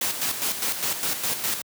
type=noise with tremolo; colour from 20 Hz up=white; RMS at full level=-25 dBFS; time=0.01-1.62 s; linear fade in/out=5 ms; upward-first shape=square; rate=4.9 Hz; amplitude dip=55%; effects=high-pass 100 Hz 12 dB/octave